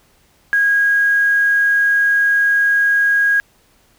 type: tone with quantisation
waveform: sine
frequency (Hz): 1640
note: G#6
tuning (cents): -22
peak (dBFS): -11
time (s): 0.53-3.4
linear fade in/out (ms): 0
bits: 6
effects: pink hiss -55 dBFS RMS until 3.98 s